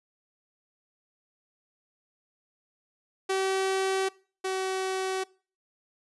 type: tone pair in turn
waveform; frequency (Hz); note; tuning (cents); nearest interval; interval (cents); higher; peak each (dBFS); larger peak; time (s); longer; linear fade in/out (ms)
sawtooth; 383 / 378.6; G4 / F#4; -40 / +40; unison; 20; first; -21 / -24; first; 3.29-4.09 / 4.44-5.24; neither; 10
effects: noise-tail reverb RT60 0.4 s tail -23 dB re dry + resampled to 24000 Hz